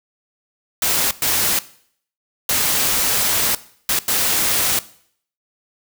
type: noise bursts at uneven times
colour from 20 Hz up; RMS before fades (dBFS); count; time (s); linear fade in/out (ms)
white; -18; 5; 0.82-1.11 / 1.22-1.59 / 2.49-3.55 / 3.89-3.99 / 4.08-4.79; 2
effects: noise-tail reverb RT60 0.6 s tail -18 dB re dry